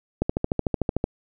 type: click train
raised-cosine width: 2 ms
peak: -8 dBFS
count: 12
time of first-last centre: 0.22-1.041 s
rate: 13.4 Hz
effects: none